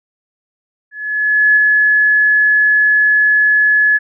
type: tone with ADSR envelope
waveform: sine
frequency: 1705 Hz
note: G#6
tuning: 45 cents sharp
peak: -6 dBFS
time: 0.91-3.99 s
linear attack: 650 ms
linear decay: 18 ms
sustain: -2 dB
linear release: 29 ms
effects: none